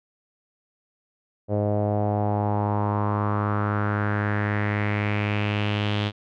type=tone with low-pass filter sweep; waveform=sawtooth; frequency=103.83 Hz; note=G#2; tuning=in tune; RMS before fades=-24 dBFS; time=1.48-6.12 s; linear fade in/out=50 ms; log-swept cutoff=570 to 3400 Hz; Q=3.8; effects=none